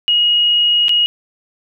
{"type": "tone with dropouts", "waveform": "sine", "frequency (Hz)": 2886, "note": "F#7", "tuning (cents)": -44, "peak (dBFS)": -10, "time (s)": [0.08, 1.06], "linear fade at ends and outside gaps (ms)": 0, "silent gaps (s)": [0.883, 0.893], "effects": []}